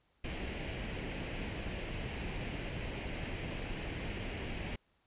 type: noise with comb filter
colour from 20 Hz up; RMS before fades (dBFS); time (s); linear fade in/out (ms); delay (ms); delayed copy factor
pink; -39; 0.24-4.76; 5; 0.41; +0.55
effects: pink hiss -74 dBFS RMS until 5.06 s + resampled to 8000 Hz